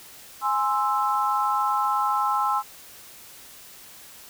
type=chord; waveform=sine; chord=Ab augmented; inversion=none; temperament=equal; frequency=830.6 / 1046.5 / 1318.5 Hz; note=Ab5 / C6 / E6; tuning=0 / 0 / 0 cents; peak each=-25 dBFS; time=0.41-2.63 s; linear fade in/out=50 ms; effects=white hiss -46 dBFS RMS until 4.29 s